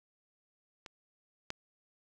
clicks, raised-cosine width 0.2 ms, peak -28 / -19 dBFS, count 2, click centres 0.862 / 1.504 s, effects none

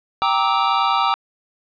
square chord, E half-diminished seventh, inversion first, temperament equal with one note detuned, 784 / 932.3 / 1174.7 / 1296.6 Hz, G5 / Bb5 / D6 / E6, 0 / 0 / 0 / -29 cents, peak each -22 dBFS, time 0.22-1.14 s, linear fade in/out 0 ms, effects resampled to 11025 Hz + 8-bit

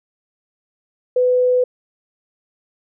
sine tone, 500 Hz, B4, 21 cents sharp, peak -12 dBFS, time 1.16-1.64 s, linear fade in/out 5 ms, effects none

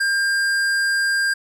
sine tone with hard clipping, 1600 Hz, G6, 35 cents sharp, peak -19 dBFS, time 0-1.34 s, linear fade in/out 10 ms, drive 13 dB, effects none

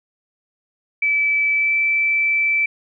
sine tone with pitch glide, 2307 to 2323 Hz, D7 to D7, -31 to -20 cents, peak -15 dBFS, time 1.02-2.66 s, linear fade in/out 5 ms, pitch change +11 cents, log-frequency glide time 1.54-1.73 s, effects none

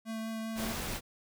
square tone with vibrato, 222.8 Hz, A3, 22 cents sharp, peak -36 dBFS, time 0.05-0.75 s, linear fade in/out 50 ms, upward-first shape triangle, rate 5 Hz, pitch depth 12 cents each way
pink noise, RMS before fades -37 dBFS, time 0.55-1.01 s, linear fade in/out 50 ms
effects none

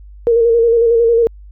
sine tone with vibrato, 463.9 Hz, A#4, 8 cents flat, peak -8 dBFS, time 0.27-1.27 s, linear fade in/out 0 ms, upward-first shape square, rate 11 Hz, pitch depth 31 cents each way, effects added 50 Hz sine -34 dBFS peak until 1.51 s

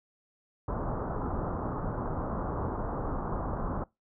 pink low-pass noise, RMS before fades -33 dBFS, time 0.68-3.84 s, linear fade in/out 5 ms, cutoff 1300 Hz, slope 48 dB/octave, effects noise-tail reverb RT60 0.2 s tail -22 dB re dry

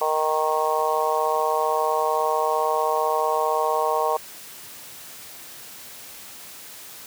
harmonic tone, 155.56 Hz, D#3, in tune, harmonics 3 / 4 / 5 / 6 / 7, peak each -26 / -26 / -26 / -26 / -26 dBFS, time 0.01-4.17 s, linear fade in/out 5 ms, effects white hiss -41 dBFS RMS until 7.06 s + high-pass 80 Hz 12 dB/octave

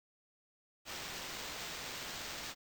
blue noise with sample-and-hold, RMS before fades -44 dBFS, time 0.85-2.55 s, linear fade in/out 50 ms, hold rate 11025 Hz, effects none

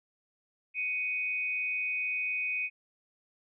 sine tone pair together, 2229 / 2502 Hz, C#7 / D#7, +9 / +9 cents, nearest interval major second, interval 200 cents, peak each -37 / -30 dBFS, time 0.74-2.7 s, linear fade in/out 50 ms, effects none

